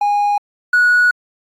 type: tone pair in turn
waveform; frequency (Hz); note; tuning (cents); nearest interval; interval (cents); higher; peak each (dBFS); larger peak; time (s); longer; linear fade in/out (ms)
triangle; 821 / 1462.9; G#5 / F#6; -20 / -20; minor seventh; 1000; second; -10 / -6; second; 0.01-0.38 / 0.73-1.11; second; 5
effects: tanh soft clip ceiling -5 dBFS + AAC 64 kbps